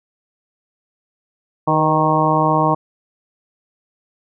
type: harmonic tone with a mistuned harmonic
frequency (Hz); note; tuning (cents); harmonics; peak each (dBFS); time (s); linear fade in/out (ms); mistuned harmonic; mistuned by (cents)
155.56; D#3; 0; 1 / 2 / 3 / 4 / 5 / 6 / 7; -20 / -21 / -24 / -21 / -21 / -19 / -19; 1.67-2.75; 10; 3; +41
effects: none